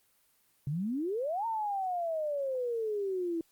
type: exponential two-way sweep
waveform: sine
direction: up then down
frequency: 134.2 to 926 to 325.1 Hz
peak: -30 dBFS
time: 0.67-3.41 s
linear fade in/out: 2 ms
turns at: 1.46 s
effects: white hiss -69 dBFS RMS until 3.51 s + Opus 24 kbps